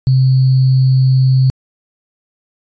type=tone with sample-and-hold; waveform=sine; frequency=130.81 Hz; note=C3; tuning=in tune; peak=-7 dBFS; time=0.07-1.5 s; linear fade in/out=0 ms; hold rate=4410 Hz; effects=resampled to 16000 Hz